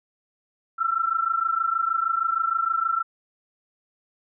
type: tone pair together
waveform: sine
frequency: 1329.6 / 1356 Hz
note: E6 / E6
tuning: +15 / +49 cents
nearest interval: unison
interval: 34 cents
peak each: -24 / -24 dBFS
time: 0.78-3.03 s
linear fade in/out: 20 ms
effects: none